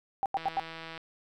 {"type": "tone bursts", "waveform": "sine", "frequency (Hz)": 784, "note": "G5", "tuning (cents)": 0, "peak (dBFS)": -25, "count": 4, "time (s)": [0.23, 0.597], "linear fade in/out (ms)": 0, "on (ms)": 28, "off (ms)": 85}
{"type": "click train", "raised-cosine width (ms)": 0.3, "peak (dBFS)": -26, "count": 100, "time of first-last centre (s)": [0.37, 0.977], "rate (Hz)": 163}
{"effects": []}